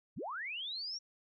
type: linear sweep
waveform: sine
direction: up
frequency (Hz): 72 to 5700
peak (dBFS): -38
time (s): 0.16-0.99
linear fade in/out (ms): 20
effects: none